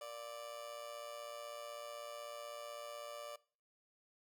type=tone with amplitude modulation; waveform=30% pulse; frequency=587.3 Hz; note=D5; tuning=in tune; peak=-40 dBFS; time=0.01-3.36 s; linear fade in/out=5 ms; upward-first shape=sine; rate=116 Hz; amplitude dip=65%; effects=noise-tail reverb RT60 0.4 s tail -20 dB re dry